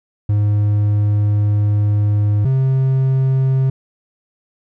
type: tone pair in turn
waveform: triangle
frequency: 103.83 / 132.64 Hz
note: G#2 / C3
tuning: 0 / +24 cents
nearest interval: major third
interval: 424 cents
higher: second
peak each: -10 dBFS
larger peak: neither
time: 0.29-2.45 / 2.45-3.7 s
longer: first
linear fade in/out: 5 ms
effects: none